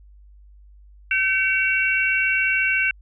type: tone cluster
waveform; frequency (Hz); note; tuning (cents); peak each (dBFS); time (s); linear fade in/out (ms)
sine; 1535 / 2267 / 2720; G6 / C#7 / F7; -37 / +38 / -46; -22; 1.11-2.91; 2
effects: added 50 Hz sine -45 dBFS peak until 3.01 s